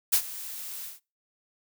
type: noise with ADSR envelope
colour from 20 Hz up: blue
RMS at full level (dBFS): -20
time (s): 0.12-1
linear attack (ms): 16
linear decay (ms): 77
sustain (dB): -18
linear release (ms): 160
effects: noise-tail reverb RT60 0.3 s tail -25 dB re dry